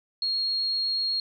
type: tone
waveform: sine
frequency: 4277 Hz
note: C8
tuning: 37 cents sharp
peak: -24 dBFS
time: 0.22-1.2 s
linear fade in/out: 2 ms
effects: none